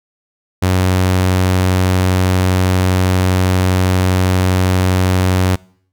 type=tone; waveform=sawtooth; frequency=92.5 Hz; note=F#2; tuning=in tune; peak=-7 dBFS; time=0.62-5.56 s; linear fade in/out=10 ms; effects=noise-tail reverb RT60 0.6 s tail -24 dB re dry